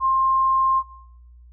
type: tone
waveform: sine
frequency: 1059 Hz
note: C6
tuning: 21 cents sharp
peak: -16 dBFS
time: 0-0.83 s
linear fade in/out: 50 ms
effects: noise-tail reverb RT60 0.8 s tail -18 dB re dry + added 60 Hz sine -44 dBFS peak until 1.52 s